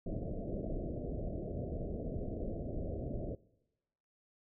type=low-pass noise; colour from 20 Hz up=pink; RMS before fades=-39 dBFS; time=0.06-3.35 s; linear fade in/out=5 ms; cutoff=670 Hz; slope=96 dB/octave; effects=noise-tail reverb RT60 1.0 s tail -23 dB re dry